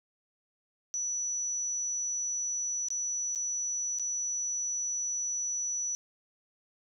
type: tone with dropouts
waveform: sine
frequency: 5920 Hz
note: F#8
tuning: in tune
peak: -30 dBFS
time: 0.94-5.95 s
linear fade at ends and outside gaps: 0 ms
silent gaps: 2.885-2.904 / 3.35-3.358 / 3.987-3.996 s
effects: none